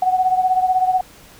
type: beating tone pair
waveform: sine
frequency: 740 / 756 Hz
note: F#5 / F#5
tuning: 0 / +37 cents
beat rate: 16 Hz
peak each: -15 / -20 dBFS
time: 0.02-1.01 s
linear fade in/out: 5 ms
effects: pink hiss -45 dBFS RMS until 1.39 s